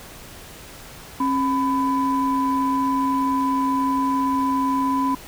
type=tone pair together; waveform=sine; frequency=270.1 / 1000 Hz; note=C#4 / B5; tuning=-45 / +21 cents; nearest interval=octave + major seventh; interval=2266 cents; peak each=-20 dBFS; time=1.2-5.15 s; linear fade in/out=5 ms; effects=tanh soft clip ceiling -12 dBFS + pink hiss -41 dBFS RMS until 5.27 s